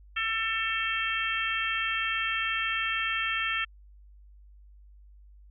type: harmonic tone with a mistuned harmonic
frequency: 446.3 Hz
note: A4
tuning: 25 cents sharp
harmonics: 3 / 4 / 5 / 6 / 7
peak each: -33 / -32 / -35 / -32 / -35 dBFS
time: 0.16-3.65 s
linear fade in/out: 10 ms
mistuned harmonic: 7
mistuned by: +37 cents
effects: added 50 Hz sine -50 dBFS peak until 5.5 s